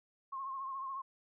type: tone with vibrato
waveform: sine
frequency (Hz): 1074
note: C6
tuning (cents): +45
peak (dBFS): -38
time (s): 0.32-1.02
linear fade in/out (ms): 10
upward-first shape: triangle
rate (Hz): 14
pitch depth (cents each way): 58
effects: none